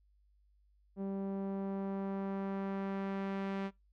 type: tone with low-pass filter sweep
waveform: sawtooth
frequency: 195.3 Hz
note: G3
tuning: 6 cents flat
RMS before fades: -38 dBFS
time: 0.96-3.71 s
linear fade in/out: 50 ms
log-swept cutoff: 540 to 2600 Hz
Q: 0.82
effects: noise-tail reverb RT60 0.2 s tail -23 dB re dry + added 50 Hz sine -66 dBFS peak until 3.92 s